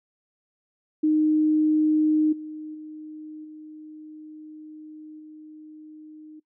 sine tone with level steps, 308.3 Hz, D#4, 16 cents flat, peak -17 / -33 / -36 / -39 / -41 dBFS, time 1.03-6.4 s, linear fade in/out 10 ms, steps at 2.32 / 2.74 / 3.44 / 5.19 s, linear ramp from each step 10 ms, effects noise-tail reverb RT60 0.1 s tail -21 dB re dry

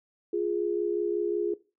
sine tone pair together, 349.2 / 414.7 Hz, F4 / G#4, 0 / -3 cents, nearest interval minor third, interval 297 cents, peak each -28 dBFS, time 0.33-1.54 s, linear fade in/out 5 ms, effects noise-tail reverb RT60 0.3 s tail -18 dB re dry

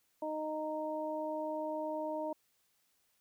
harmonic tone, 309.2 Hz, D#4, 11 cents flat, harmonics 1 / 2 / 3, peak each -41 / -37 / -41 dBFS, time 0.22-2.33 s, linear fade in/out 5 ms, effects white hiss -75 dBFS RMS until 3.2 s

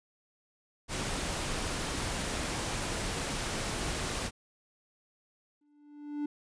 pink noise, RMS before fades -34 dBFS, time 0.88-4.31 s, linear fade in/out 50 ms
triangle tone with exponential growth, 293.7 Hz, D4, in tune, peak -27 dBFS, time 5.61-6.26 s, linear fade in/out 5 ms, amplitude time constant 140 ms
effects resampled to 22050 Hz

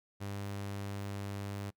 sawtooth tone, 100.2 Hz, G2, 38 cents sharp, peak -34 dBFS, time 0.2-1.71 s, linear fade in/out 20 ms, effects noise-tail reverb RT60 0.1 s tail -24 dB re dry

